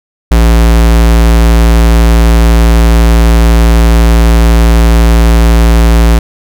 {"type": "tone", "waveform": "square", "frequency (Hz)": 57, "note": "A#1", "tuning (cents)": -38, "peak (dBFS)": -3, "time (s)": [0.31, 6.19], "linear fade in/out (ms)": 5, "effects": []}